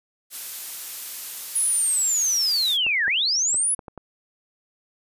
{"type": "noise", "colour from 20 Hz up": "blue", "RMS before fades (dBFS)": -32, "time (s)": [0.3, 2.78], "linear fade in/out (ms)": 50}
{"type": "linear two-way sweep", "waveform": "sine", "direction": "down then up", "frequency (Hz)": [10548, 1551, 10548], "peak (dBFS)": -19, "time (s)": [1.55, 3.75], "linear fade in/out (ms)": 10, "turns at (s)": 3.06}
{"type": "clicks", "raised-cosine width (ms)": 1, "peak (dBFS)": -23, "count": 6, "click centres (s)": [2.866, 3.08, 3.544, 3.792, 3.882, 3.977]}
{"effects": ["resampled to 32000 Hz"]}